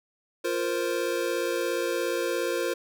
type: chord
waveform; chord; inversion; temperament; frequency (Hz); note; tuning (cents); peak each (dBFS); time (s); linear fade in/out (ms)
square; F suspended fourth; none; equal; 349.2 / 466.2 / 523.3; F4 / Bb4 / C5; 0 / 0 / 0; -31; 0.44-2.74; 10
effects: none